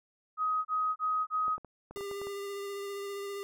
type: tone bursts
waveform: sine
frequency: 1259 Hz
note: D#6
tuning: 20 cents sharp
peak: -27 dBFS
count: 4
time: 0.37-1.58 s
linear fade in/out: 50 ms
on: 280 ms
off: 30 ms
type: clicks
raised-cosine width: 1 ms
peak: -32 dBFS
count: 9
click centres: 1.481 / 1.58 / 1.647 / 1.91 / 1.972 / 2.009 / 2.113 / 2.216 / 2.27 s
type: tone with vibrato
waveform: square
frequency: 400.2 Hz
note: G4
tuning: 36 cents sharp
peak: -37 dBFS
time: 1.96-3.43 s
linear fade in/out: 0 ms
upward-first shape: sine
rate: 15 Hz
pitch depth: 15 cents each way
effects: none